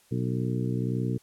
harmonic tone with a mistuned harmonic, 61.74 Hz, B1, in tune, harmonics 2 / 3 / 4 / 5 / 6 / 7, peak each -28 / -32 / -34 / -36 / -38 / -39 dBFS, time 0.11-1.18 s, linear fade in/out 10 ms, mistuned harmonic 7, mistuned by +57 cents, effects white hiss -61 dBFS RMS until 1.22 s + low-pass 12000 Hz 12 dB/octave

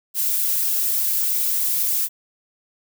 violet noise with flanger, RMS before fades -21 dBFS, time 0.14-2.09 s, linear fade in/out 50 ms, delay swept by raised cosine 1.6 to 5.2 ms, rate 3.4 Hz, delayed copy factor -0.6, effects none

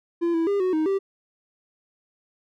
triangle tone with pitch steps, 340.6 / 329.3 / 402.4 / 369.5 / 313 / 390.5 Hz, F4 / E4 / G4 / F#4 / D#4 / G4, -43 / -2 / +45 / -2 / +10 / -7 cents, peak -18 dBFS, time 0.21-0.99 s, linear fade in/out 20 ms, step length 130 ms, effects none

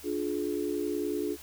sine chord, D diminished, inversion none, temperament just, 293.7 / 352.4 / 422.9 Hz, D4 / F4 / Ab4, 0 / +16 / +31 cents, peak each -33 dBFS, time 0.03-1.37 s, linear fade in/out 50 ms, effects added 74 Hz sine -55 dBFS peak until 1.42 s + white hiss -49 dBFS RMS until 1.42 s

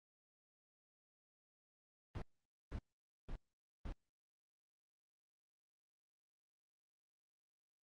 brown noise bursts, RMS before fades -44 dBFS, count 4, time 2.15-3.922 s, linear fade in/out 0 ms, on 68 ms, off 500 ms, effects low-pass 5000 Hz 12 dB/octave + Opus 32 kbps

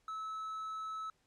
triangle tone, 1300 Hz, E6, 24 cents flat, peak -37 dBFS, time 0.08-1.1 s, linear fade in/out 2 ms, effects pink hiss -75 dBFS RMS until 1.26 s + low-pass 9000 Hz 12 dB/octave

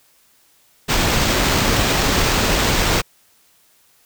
pink noise with sample-and-hold, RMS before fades -17 dBFS, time 0.88-3.02 s, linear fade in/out 20 ms, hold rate 11025 Hz, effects white hiss -56 dBFS RMS until 4.05 s

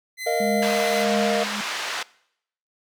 sawtooth tone, 2038 Hz, C7, 46 cents flat, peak -26 dBFS, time 0.17-1.06 s, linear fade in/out 50 ms
triangle chord, Bb suspended fourth, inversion none, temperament just, 466.2 / 621.6 / 699.2 Hz, Bb4 / Eb5 / F5, 0 / -2 / +2 cents, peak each -23 dBFS, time 0.26-1.44 s, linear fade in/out 10 ms
sine tone with tremolo, 207.7 Hz, G#3, in tune, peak -22 dBFS, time 0.4-1.61 s, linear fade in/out 5 ms, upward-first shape triangle, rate 1.6 Hz, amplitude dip 80%
pink band-pass noise, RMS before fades -29 dBFS, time 0.62-2.03 s, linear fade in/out 5 ms, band 1000 to 4900 Hz, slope 12 dB/octave
effects noise-tail reverb RT60 0.7 s tail -22 dB re dry

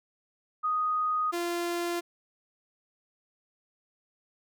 sine / sawtooth tone pair in turn, 1244.5 / 345.5 Hz, D#6 / F4, 0 / -19 cents, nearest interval octave + minor seventh, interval 2219 cents, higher first, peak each -25 dBFS, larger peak neither, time 0.63-1.32 / 1.32-2.01 s, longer neither, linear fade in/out 20 ms, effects none

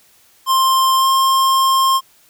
square tone with pitch glide, 1053 to 1063.4 Hz, C6 to C6, +11 to +28 cents, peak -12 dBFS, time 0.46-2.01 s, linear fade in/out 50 ms, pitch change +17 cents, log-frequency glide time 0.97-1.06 s, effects white hiss -52 dBFS RMS until 2.29 s

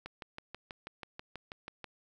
click train, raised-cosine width 0.3 ms, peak -26 dBFS, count 12, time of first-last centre 0.06-1.843 s, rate 6.17 Hz, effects 11-bit

